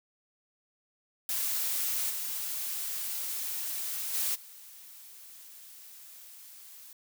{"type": "noise with level steps", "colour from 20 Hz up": "blue", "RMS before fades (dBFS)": [-31, -35, -30, -50], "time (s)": [1.29, 6.93], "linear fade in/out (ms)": 2, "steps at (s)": [2.09, 4.13, 4.34], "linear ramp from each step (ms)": 20, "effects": []}